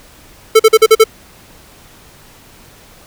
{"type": "tone bursts", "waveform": "square", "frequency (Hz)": 441.5, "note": "A4", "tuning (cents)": 6, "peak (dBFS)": -3, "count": 6, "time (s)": [0.55, 1.041], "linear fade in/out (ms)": 10, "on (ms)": 46, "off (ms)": 43, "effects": ["pink hiss -42 dBFS RMS until 3.06 s"]}